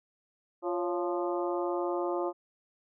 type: harmonic tone with a mistuned harmonic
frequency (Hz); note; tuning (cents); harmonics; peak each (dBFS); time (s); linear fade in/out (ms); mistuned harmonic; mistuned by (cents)
174.61; F3; 0; 2 / 3 / 4 / 5 / 6 / 7; -31 / -35 / -37 / -39 / -41 / -42; 0.62-2.33; 50; 3; +84
effects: none